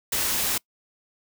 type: noise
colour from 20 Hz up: white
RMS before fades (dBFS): -25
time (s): 0.12-0.58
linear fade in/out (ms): 5
effects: noise-tail reverb RT60 0.1 s tail -25 dB re dry